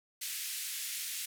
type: band-pass noise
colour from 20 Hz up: white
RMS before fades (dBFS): -39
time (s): 0.21-1.26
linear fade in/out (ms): 10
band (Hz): 1900 to 14000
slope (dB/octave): 24
effects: none